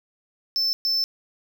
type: tone bursts at uneven times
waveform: triangle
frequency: 5290 Hz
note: E8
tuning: 5 cents sharp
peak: -19 dBFS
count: 2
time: 0.56-0.73 / 0.85-1.04 s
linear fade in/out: 0 ms
effects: 9-bit